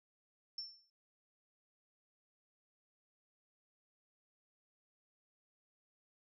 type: tone with exponential decay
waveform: sine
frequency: 5390 Hz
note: E8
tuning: 38 cents sharp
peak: -38 dBFS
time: 0.58-0.9 s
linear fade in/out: 2 ms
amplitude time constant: 69 ms
effects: none